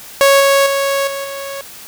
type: tone with level steps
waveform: sawtooth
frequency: 553 Hz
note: C#5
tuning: 4 cents flat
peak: -3 / -5 / -10 / -17 / -20 dBFS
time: 0.21-1.61 s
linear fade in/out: 0 ms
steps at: 0.4 / 0.66 / 1.07 / 1.24 s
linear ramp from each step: 5 ms
effects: white hiss -35 dBFS RMS until 1.87 s